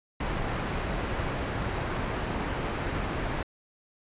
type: low-pass noise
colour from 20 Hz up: pink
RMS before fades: -31 dBFS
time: 0.2-3.43 s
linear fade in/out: 5 ms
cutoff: 2100 Hz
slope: 12 dB/octave
effects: resampled to 8000 Hz